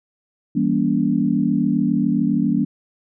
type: chord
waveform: sine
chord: E diminished seventh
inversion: none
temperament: just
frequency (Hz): 164.81 / 197.78 / 237.3 / 284.8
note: E3 / G3 / Bb3 / Db4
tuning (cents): 0 / +16 / +31 / +47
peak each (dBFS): -24 / -21 / -20 / -21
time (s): 0.55-2.65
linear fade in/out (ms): 10
effects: none